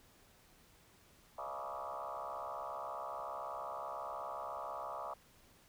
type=tone with frequency modulation; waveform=sine; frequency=906 Hz; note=A#5; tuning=50 cents flat; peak=-40 dBFS; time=1.38-5.14 s; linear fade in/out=5 ms; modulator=67.2 Hz; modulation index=5.1; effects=pink hiss -65 dBFS RMS until 5.68 s